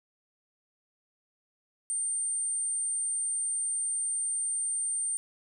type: tone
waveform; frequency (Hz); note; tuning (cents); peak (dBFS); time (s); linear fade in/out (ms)
sine; 8870; C#9; 0; -28; 1.9-5.17; 0
effects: none